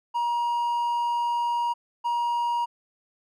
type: tone pair in turn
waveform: triangle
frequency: 950 / 950 Hz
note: A#5 / A#5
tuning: +33 / +33 cents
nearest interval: unison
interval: 0 cents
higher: neither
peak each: -21 dBFS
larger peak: neither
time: 0.14-1.74 / 2.04-2.66 s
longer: first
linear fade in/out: 20 ms
effects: none